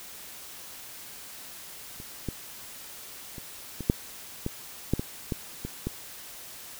clicks, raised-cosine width 3 ms, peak -29 / -17 / -27 / -21 / -7 / -16 / -10 / -16 / -15 / -20 / -16 dBFS, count 11, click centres 2.001 / 2.287 / 3.382 / 3.807 / 3.899 / 4.464 / 4.936 / 4.995 / 5.322 / 5.65 / 5.87 s, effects white hiss -44 dBFS RMS until 6.79 s

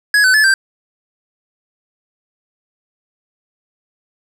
square tone with pitch steps, 1674 / 1515 / 1728 / 1569 Hz, G#6 / F#6 / A6 / G6, +13 / +40 / -32 / +1 cents, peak -9 dBFS, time 0.14-0.54 s, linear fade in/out 2 ms, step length 100 ms, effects low-pass 10000 Hz 12 dB/octave + 7-bit

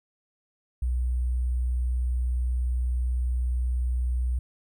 sine tone with sample-and-hold, 61.74 Hz, B1, in tune, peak -23 dBFS, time 0.82-4.39 s, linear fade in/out 5 ms, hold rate 8820 Hz, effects none

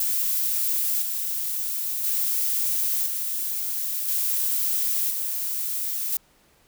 violet noise with tremolo, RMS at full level -24 dBFS, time 0-6.17 s, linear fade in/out 2 ms, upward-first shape square, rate 0.49 Hz, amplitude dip 35%, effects pink hiss -60 dBFS RMS until 6.67 s

